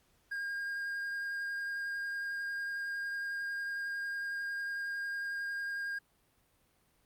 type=tone with vibrato; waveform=triangle; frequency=1616 Hz; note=G#6; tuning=48 cents flat; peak=-33 dBFS; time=0.31-5.99 s; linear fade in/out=10 ms; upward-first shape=sine; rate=11 Hz; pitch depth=8 cents each way; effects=pink hiss -71 dBFS RMS until 7.05 s + Opus 48 kbps